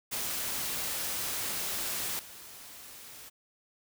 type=noise with level steps; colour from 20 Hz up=white; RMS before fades=-34 / -48 dBFS; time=0.11-3.3 s; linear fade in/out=20 ms; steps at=2.19 s; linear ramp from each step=2 ms; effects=none